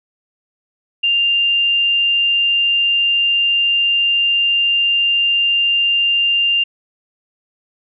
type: tone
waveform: sine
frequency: 2794 Hz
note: F7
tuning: in tune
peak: -12 dBFS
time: 1.03-6.64 s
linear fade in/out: 10 ms
effects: none